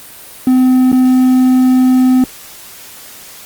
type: tone with dropouts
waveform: triangle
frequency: 255.8 Hz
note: C4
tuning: 39 cents flat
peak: -4 dBFS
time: 0.47-2.24 s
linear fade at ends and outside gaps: 2 ms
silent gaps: 0.918-0.927 s
effects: white hiss -34 dBFS RMS until 3.45 s + Opus 32 kbps